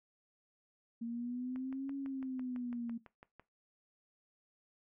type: exponential two-way sweep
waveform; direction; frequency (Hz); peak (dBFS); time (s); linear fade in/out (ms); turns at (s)
sine; up then down; 230.1 to 277.2 to 230.1; -37; 1.01-2.98; 10; 1.95
type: click train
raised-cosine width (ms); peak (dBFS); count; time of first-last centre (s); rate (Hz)
0.5; -38; 12; 1.56-3.396; 5.99
effects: noise-tail reverb RT60 0.2 s tail -18 dB re dry